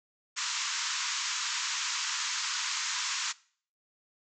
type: band-pass noise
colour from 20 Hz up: white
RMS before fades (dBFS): -33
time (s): 0.36-3.33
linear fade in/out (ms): 20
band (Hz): 920 to 7400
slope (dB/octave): 96
effects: noise-tail reverb RT60 0.5 s tail -22 dB re dry